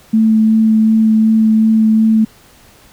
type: tone with vibrato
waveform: sine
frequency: 220 Hz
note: A3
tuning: in tune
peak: -7 dBFS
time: 0.13-2.25 s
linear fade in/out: 10 ms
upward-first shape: sine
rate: 2.7 Hz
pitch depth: 10 cents each way
effects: pink hiss -45 dBFS RMS until 2.92 s